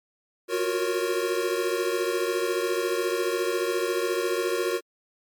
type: chord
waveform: square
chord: Gb major seventh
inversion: third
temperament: equal with one note detuned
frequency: 355.7 / 370 / 466.2 / 554.4 Hz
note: F4 / Gb4 / Bb4 / Db5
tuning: +32 / 0 / 0 / 0 cents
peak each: -30 / -30 / -29 / -34 dBFS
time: 0.48-4.81 s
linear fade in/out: 50 ms
effects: MP3 96 kbps